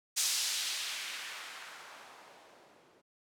violet noise with low-pass filter sweep, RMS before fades -39 dBFS, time 0.16-3.02 s, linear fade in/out 20 ms, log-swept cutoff 6300 to 360 Hz, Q 0.99, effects none

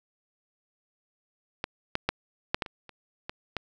clicks, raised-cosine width 0.3 ms, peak -13 / -10 / -8 / -7 / -12 / -23 / -29 / -18 / -14 dBFS, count 9, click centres 1.641 / 1.954 / 2.09 / 2.545 / 2.622 / 2.662 / 2.893 / 3.295 / 3.567 s, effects none

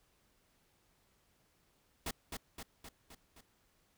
pink noise with echo, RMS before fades -38 dBFS, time 2.06-2.11 s, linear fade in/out 5 ms, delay 260 ms, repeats 5, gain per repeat -4 dB, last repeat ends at 3.41 s, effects pink hiss -73 dBFS RMS until 3.97 s

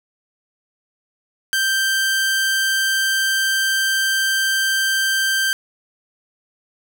sawtooth tone, 1568 Hz, G6, in tune, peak -13 dBFS, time 1.53-5.53 s, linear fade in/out 0 ms, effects none

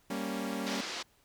sawtooth chord, G diminished, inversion none, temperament equal, 196 / 233.1 / 277.2 Hz, G3 / Bb3 / Db4, 0 / 0 / 0 cents, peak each -34 dBFS, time 0.1-0.81 s, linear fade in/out 5 ms
white band-pass noise, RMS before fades -39 dBFS, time 0.66-1.03 s, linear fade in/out 10 ms, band 210 to 5500 Hz, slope 24 dB/octave
effects pink hiss -67 dBFS RMS until 1.24 s

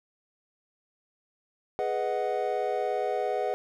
triangle chord, G# minor seventh, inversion none, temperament equal with one note detuned, 416.7 / 493.9 / 622.3 / 740 Hz, G#4 / B4 / D#5 / F#5, +6 / 0 / 0 / 0 cents, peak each -30 / -30 / -31 / -29 dBFS, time 1.79-3.54 s, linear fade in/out 0 ms, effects none

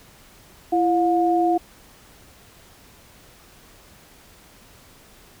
sine tone pair together, 336.9 / 716 Hz, E4 / F5, +38 / +43 cents, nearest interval octave + minor second, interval 1305 cents, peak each -19 dBFS, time 0.72-1.58 s, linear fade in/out 10 ms, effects pink hiss -50 dBFS RMS until 5.4 s

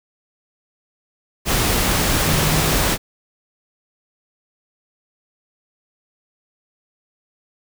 sine tone in noise, 154.4 Hz, D#3, 13 cents flat, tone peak -21 dBFS, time 2.24-2.74 s, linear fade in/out 50 ms, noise pink, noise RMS -18 dBFS, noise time 1.45-2.98 s, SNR -6 dB, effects none

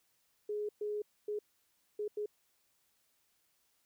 sine tone bursts at uneven times, 418.4 Hz, G#4, 13 cents sharp, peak -34 dBFS, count 5, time 0.49-0.69 / 0.81-1.02 / 1.28-1.39 / 1.99-2.08 / 2.17-2.26 s, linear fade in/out 5 ms, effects white hiss -75 dBFS RMS until 3.85 s

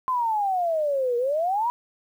sine exponential two-way sweep, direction down then up, 1046.5 to 470.3 to 990 Hz, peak -21 dBFS, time 0.08-1.7 s, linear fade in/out 0 ms, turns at 1.17 s, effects 9-bit

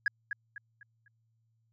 sine tone with echo, 1661 Hz, G#6, in tune, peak -22 dBFS, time 0.06-0.08 s, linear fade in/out 2 ms, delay 250 ms, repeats 4, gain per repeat -9 dB, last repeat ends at 1.08 s, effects tanh soft clip ceiling -22 dBFS + added 113 Hz sine -70 dBFS peak until 1.72 s

